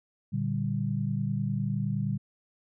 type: chord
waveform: sine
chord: G minor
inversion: first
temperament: equal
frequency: 116.54 / 146.83 / 196 Hz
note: Bb2 / D3 / G3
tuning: 0 / 0 / 0 cents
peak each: -31 dBFS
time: 0.32-2.18 s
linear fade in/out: 20 ms
effects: none